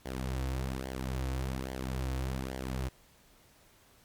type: tone with flanger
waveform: sawtooth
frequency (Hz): 65.1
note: C2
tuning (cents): -8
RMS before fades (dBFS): -35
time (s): 0.05-2.89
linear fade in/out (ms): 10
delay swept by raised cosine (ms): 0.77 to 5.07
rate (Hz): 1.2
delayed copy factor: -0.65
effects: pink hiss -62 dBFS RMS until 4.04 s + MP3 96 kbps